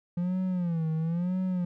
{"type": "tone with vibrato", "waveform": "triangle", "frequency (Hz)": 172, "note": "F3", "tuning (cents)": -26, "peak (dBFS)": -24, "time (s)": [0.17, 1.65], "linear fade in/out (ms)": 5, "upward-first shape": "sine", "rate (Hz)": 1, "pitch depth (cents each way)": 140, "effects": []}